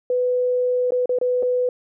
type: tone with dropouts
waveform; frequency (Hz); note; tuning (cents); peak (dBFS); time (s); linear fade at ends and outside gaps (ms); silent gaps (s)
sine; 497.9; B4; +14; -17; 0.1-1.69; 2; 0.907-0.92 / 1.058-1.093 / 1.187-1.213 / 1.426-1.43
effects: none